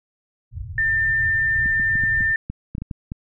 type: low-pass noise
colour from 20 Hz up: white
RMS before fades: -32 dBFS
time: 0.51-2.35 s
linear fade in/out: 50 ms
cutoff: 130 Hz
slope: 96 dB/octave
type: tone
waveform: sine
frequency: 1794 Hz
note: A6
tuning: 33 cents sharp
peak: -17 dBFS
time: 0.78-2.36 s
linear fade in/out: 2 ms
type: clicks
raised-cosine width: 5 ms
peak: -16 dBFS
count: 11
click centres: 1.659 / 1.798 / 1.955 / 2.037 / 2.208 / 2.5 / 2.751 / 2.782 / 2.82 / 2.912 / 3.119 s
effects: none